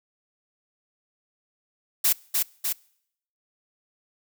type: noise with echo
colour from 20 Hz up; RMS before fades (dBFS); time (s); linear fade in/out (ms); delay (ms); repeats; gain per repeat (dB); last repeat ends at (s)
blue; -20; 2.04-2.13; 10; 300; 2; -3; 2.73
effects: noise-tail reverb RT60 0.7 s tail -25 dB re dry